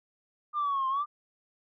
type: exponential two-way sweep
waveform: sine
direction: down then up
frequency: 1212 to 1046.5 to 1212 Hz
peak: -25 dBFS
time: 0.53-1.06 s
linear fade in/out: 50 ms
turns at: 0.88 s
effects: tanh soft clip ceiling -23 dBFS